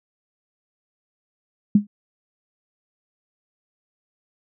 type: tone with exponential decay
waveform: sine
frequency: 205.8 Hz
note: G#3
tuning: 16 cents flat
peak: -7 dBFS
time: 1.75-1.87 s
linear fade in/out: 5 ms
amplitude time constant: 24 ms
effects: none